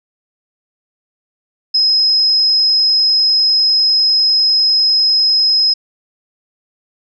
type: tone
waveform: sine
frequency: 5110 Hz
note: D#8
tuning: 45 cents sharp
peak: -9 dBFS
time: 1.74-5.74 s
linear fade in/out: 10 ms
effects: none